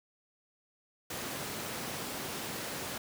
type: high-pass noise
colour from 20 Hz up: pink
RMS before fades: -39 dBFS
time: 1.1-2.98 s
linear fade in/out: 5 ms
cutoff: 140 Hz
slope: 12 dB/octave
effects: none